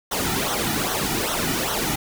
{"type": "noise with flanger", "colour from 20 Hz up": "pink", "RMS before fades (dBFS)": -24, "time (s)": [0.11, 1.96], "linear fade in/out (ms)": 10, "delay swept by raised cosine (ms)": [0.41, 1.91], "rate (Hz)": 2.5, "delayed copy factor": -0.75, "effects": []}